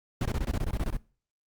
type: noise bursts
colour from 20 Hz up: brown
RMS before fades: -28 dBFS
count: 12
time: 0.21-0.969 s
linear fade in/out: 2 ms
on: 44 ms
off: 21 ms
effects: noise-tail reverb RT60 0.4 s tail -21 dB re dry + Opus 48 kbps